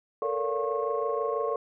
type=tone cluster; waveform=sine; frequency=444.7 / 470.8 / 569 / 705 / 1087 Hz; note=A4 / A#4 / C#5 / F5 / C#6; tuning=+18 / +17 / +45 / +16 / -34 cents; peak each=-30 / -32 / -32 / -38 / -32 dBFS; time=0.22-1.56 s; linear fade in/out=2 ms; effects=tanh soft clip ceiling -15 dBFS